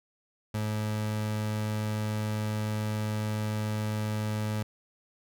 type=tone; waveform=30% pulse; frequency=107.1 Hz; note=A2; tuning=46 cents flat; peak=-26 dBFS; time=0.54-4.63 s; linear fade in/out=5 ms; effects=none